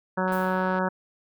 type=harmonic tone; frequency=185.9 Hz; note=F#3; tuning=8 cents sharp; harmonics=1 / 2 / 3 / 4 / 5 / 6 / 7 / 8 / 9; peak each=-27 / -32 / -29 / -35 / -29 / -36 / -34 / -33 / -36 dBFS; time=0.17-0.89 s; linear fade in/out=10 ms
type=click train; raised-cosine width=0.3 ms; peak=-28 dBFS; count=75; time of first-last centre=0.28-0.787 s; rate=146 Hz
type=noise with exponential decay; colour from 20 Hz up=violet; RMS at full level=-39 dBFS; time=0.32-0.77 s; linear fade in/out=2 ms; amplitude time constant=96 ms
effects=MP3 96 kbps